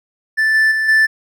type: tone with level steps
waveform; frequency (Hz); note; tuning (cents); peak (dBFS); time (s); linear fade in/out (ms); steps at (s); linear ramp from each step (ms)
triangle; 1760; A6; 0; -10 / -8 / -13 / -7; 0.37-1.07; 20; 0.54 / 0.71 / 0.88; 10
effects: none